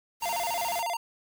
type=noise; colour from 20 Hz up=white; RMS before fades=-38 dBFS; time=0.2-0.84 s; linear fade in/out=50 ms
type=tone with vibrato; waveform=square; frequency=800 Hz; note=G5; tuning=35 cents sharp; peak=-29 dBFS; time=0.22-0.97 s; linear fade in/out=5 ms; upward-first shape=square; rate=14 Hz; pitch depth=250 cents each way
effects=none